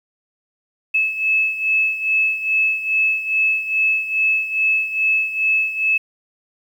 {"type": "beating tone pair", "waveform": "sine", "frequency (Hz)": [2600, 2602.4], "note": ["E7", "E7"], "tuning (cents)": [-24, -23], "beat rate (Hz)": 2.4, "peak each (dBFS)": [-17, -22], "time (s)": [0.94, 5.98], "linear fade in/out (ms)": 10, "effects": ["8-bit"]}